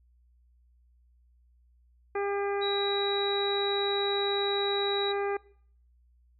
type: harmonic tone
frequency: 401.6 Hz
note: G4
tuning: 42 cents sharp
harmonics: 1 / 2 / 3 / 4 / 5 / 6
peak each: -29 / -35 / -39 / -41 / -43 / -45 dBFS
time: 2.15-5.37 s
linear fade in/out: 5 ms
type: tone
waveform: sine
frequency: 3870 Hz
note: B7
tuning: 36 cents flat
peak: -31 dBFS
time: 2.61-5.13 s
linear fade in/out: 20 ms
effects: noise-tail reverb RT60 0.6 s tail -22 dB re dry + added 60 Hz sine -60 dBFS peak until 6.39 s